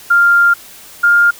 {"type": "tone pair in turn", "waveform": "sine", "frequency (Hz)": [1396.9, 1407.4], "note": ["F6", "F6"], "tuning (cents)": [0, 13], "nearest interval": "unison", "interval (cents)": 13, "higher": "second", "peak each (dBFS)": -6, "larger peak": "neither", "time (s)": [[0.1, 0.54], [1.03, 1.31]], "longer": "first", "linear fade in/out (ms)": 10, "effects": ["white hiss -37 dBFS RMS until 1.39 s"]}